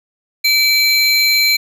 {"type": "tone pair together", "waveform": "square", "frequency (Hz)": [2311, 4118], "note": ["D7", "C8"], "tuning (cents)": [-28, -28], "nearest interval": "minor seventh", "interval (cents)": 1000, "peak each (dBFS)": -14, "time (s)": [0.44, 1.57], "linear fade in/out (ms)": 10, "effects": ["8-bit"]}